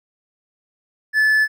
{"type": "tone", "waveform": "triangle", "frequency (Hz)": 1735, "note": "A6", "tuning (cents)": -25, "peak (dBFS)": -11, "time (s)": [1.13, 1.48], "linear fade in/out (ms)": 50, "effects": []}